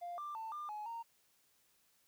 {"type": "tone with pitch steps", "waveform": "triangle", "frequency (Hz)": [699, 1184, 891, 1199, 844, 924], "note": ["F5", "D6", "A5", "D6", "G#5", "A#5"], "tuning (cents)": [1, 14, 22, 36, 28, -16], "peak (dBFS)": -38, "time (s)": [0.01, 1.03], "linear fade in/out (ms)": 20, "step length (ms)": 170, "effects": ["tanh soft clip ceiling -38 dBFS", "white hiss -73 dBFS RMS until 2.07 s"]}